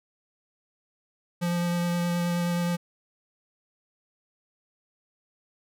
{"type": "tone with vibrato", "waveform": "square", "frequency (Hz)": 173.7, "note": "F3", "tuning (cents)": -9, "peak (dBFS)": -25, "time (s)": [1.41, 2.77], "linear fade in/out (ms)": 20, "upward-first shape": "sine", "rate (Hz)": 9.5, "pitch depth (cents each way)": 11, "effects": []}